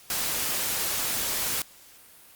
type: noise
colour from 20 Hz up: white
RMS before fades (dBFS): -28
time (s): 0.1-1.62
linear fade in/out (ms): 2
effects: white hiss -52 dBFS RMS until 2.35 s + Opus 48 kbps